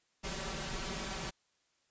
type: noise with comb filter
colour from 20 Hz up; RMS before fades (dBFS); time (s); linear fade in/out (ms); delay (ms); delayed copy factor
pink; -39; 0.23-1.31; 20; 5.2; +0.95
effects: white hiss -75 dBFS RMS until 1.9 s + resampled to 16000 Hz